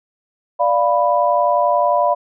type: chord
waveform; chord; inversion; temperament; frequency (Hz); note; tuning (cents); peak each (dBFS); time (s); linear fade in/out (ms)
sine; B diminished; first; equal; 587.3 / 698.5 / 987.8; D5 / F5 / B5; 0 / 0 / 0; -17; 0.59-2.15; 20
effects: none